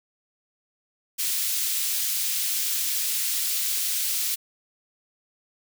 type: high-pass noise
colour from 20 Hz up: white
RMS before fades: -26 dBFS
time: 1.18-4.36 s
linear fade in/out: 20 ms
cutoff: 2900 Hz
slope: 12 dB/octave
effects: none